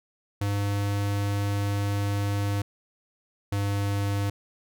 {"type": "tone pair in turn", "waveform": "square", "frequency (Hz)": [101.1, 100.59], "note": ["G#2", "G2"], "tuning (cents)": [-46, 45], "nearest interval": "unison", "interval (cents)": 9, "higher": "first", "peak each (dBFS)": -25, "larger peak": "neither", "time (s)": [[0.41, 2.62], [3.52, 4.3]], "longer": "first", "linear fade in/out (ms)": 5, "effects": []}